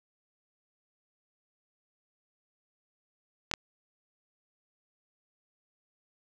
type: clicks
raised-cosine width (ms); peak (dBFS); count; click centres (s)
0.2; -11; 2; 3.514 / 3.538
effects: none